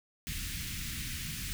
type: band-stop noise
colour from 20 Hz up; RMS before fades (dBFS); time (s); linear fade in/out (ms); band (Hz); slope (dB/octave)
pink; -38; 0.27-1.53; 0; 230 to 1800; 24
effects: none